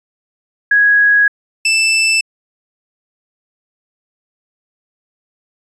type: tone pair in turn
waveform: sine / sawtooth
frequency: 1661.2 / 2646 Hz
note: G#6 / E7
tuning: 0 / +6 cents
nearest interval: minor sixth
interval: 806 cents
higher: second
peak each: -7 dBFS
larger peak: neither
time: 0.71-1.28 / 1.65-2.21 s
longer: first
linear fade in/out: 5 ms
effects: resampled to 22050 Hz